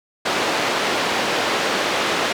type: band-pass noise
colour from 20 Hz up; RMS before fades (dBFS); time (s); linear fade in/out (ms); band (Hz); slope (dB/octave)
pink; -21; 0.25-2.33; 10; 350 to 4200; 12
effects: none